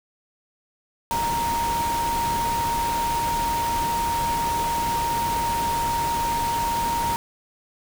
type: tone in noise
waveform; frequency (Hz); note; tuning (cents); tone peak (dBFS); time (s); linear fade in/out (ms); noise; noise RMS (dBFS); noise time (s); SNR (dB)
sine; 932.3; A#5; 0; -22; 1.11-7.16; 0; pink; -30; 1.11-7.16; +5
effects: none